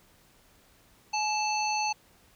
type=harmonic tone with a mistuned harmonic; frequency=880 Hz; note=A5; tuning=in tune; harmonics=1 / 3 / 5 / 7; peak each=-28 / -33 / -35 / -36 dBFS; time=1.13-1.93 s; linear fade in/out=10 ms; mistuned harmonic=1; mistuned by=-60 cents; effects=pink hiss -61 dBFS RMS until 2.35 s